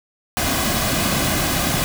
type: noise with comb filter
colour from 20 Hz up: pink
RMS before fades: -20 dBFS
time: 0.37-1.84 s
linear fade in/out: 0 ms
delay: 2.2 ms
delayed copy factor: -0.55
effects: none